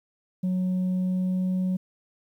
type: tone with pitch glide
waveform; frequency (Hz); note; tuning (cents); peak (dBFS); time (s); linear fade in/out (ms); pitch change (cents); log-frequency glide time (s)
sine; 183.9 to 184.97; F#3 to F#3; -10 to 0; -20; 0.43-1.77; 10; +10; 0.94-1.55
effects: tanh soft clip ceiling -22 dBFS + 10-bit